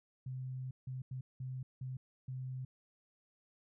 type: tone bursts at uneven times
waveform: sine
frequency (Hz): 129.3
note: C3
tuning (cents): -20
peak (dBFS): -39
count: 6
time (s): 0.26-0.71 / 0.87-1.02 / 1.11-1.21 / 1.4-1.63 / 1.81-1.97 / 2.28-2.65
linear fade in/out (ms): 5
effects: none